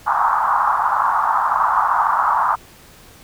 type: band-pass noise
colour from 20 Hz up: pink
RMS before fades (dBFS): -17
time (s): 0.06-2.56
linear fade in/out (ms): 20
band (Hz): 840 to 1300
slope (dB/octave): 48
effects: pink hiss -45 dBFS RMS until 3.23 s